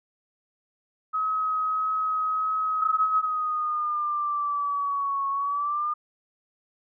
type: tone with vibrato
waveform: sine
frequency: 1272 Hz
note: D#6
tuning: 38 cents sharp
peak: -23 dBFS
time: 1.13-3.26 s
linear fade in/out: 20 ms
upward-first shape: triangle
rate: 1.6 Hz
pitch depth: 8 cents each way
type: exponential two-way sweep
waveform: sine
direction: down then up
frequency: 1300 to 1101 to 1217 Hz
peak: -24 dBFS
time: 2.81-5.94 s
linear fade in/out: 10 ms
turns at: 5.29 s
effects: none